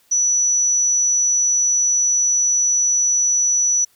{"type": "tone", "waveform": "sine", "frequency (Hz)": 5920, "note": "F#8", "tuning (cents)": 0, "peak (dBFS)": -14, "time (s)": [0.11, 3.85], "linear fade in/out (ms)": 10, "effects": ["white hiss -58 dBFS RMS until 3.95 s"]}